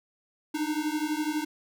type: beating tone pair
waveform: square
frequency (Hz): 299.3 / 311.3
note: D4 / D#4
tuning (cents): +33 / +1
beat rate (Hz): 12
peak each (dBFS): -31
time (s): 0.54-1.45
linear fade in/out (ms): 10
effects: none